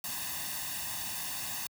white noise with comb filter, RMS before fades -37 dBFS, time 0.04-1.67 s, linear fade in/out 2 ms, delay 1.1 ms, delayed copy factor +0.8, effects high-pass 60 Hz 12 dB/octave

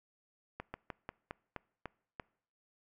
slowing click train, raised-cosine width 0.5 ms, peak -25 dBFS, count 8, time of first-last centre 0.6-2.198 s, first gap 140 ms, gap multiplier 1.16, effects noise-tail reverb RT60 0.6 s tail -24 dB re dry

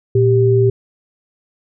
sine tone pair together, 116.54 / 392 Hz, A#2 / G4, 0 / 0 cents, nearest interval octave + major sixth, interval 2100 cents, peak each -12 dBFS, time 0.15-0.7 s, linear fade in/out 5 ms, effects none

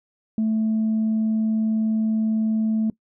sine tone, 219.6 Hz, A3, 3 cents flat, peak -17 dBFS, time 0.38-2.9 s, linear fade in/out 2 ms, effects noise-tail reverb RT60 0.1 s tail -21 dB re dry + tanh soft clip ceiling -16 dBFS

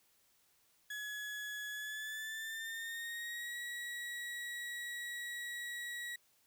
35% pulse tone with pitch glide, 1690 to 1919 Hz, G#6 to A#6, +30 to +50 cents, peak -39 dBFS, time 0.9-6.16 s, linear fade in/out 5 ms, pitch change +220 cents, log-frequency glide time 1.7-3.57 s, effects white hiss -72 dBFS RMS until 6.46 s

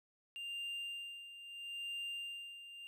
triangle tone with tremolo, 2794 Hz, F7, in tune, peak -38 dBFS, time 0.36-2.87 s, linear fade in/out 0 ms, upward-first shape sine, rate 0.76 Hz, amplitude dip 70%, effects none

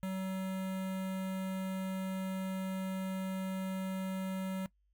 square tone with notch filter, 189.3 Hz, F#3, 40 cents sharp, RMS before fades -37 dBFS, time 0.03-4.66 s, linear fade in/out 0 ms, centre 5100 Hz, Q 1.2, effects noise-tail reverb RT60 0.1 s tail -20 dB re dry + added 50 Hz sine -70 dBFS peak until 4.93 s

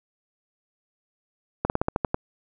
slowing click train, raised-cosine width 1 ms, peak -8 dBFS, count 8, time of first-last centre 1.65-2.144 s, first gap 49 ms, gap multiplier 1.12, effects none

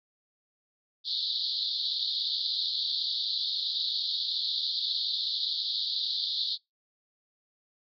white band-pass noise, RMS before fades -31 dBFS, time 1.04-6.58 s, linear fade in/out 50 ms, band 3500 to 4600 Hz, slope 96 dB/octave, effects noise-tail reverb RT60 0.2 s tail -26 dB re dry

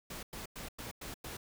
pink noise bursts, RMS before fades -44 dBFS, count 6, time 0.1-1.37 s, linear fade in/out 5 ms, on 130 ms, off 98 ms, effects none

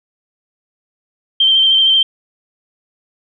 sine tone with vibrato, 3134 Hz, G7, 1 cent flat, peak -8 dBFS, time 1.4-2.03 s, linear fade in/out 5 ms, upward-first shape square, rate 13 Hz, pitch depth 19 cents each way, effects none

